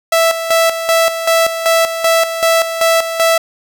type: tone with tremolo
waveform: sawtooth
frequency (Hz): 659.3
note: E5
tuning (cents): 0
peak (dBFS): -5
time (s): 0.12-3.38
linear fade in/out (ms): 5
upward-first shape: square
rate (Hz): 2.6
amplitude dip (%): 65
effects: none